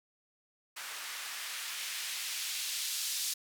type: noise with band-pass filter sweep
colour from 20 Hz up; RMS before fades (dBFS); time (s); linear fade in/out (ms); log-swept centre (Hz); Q
blue; -38; 0.76-3.34; 10; 1300 to 4600; 0.93
effects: none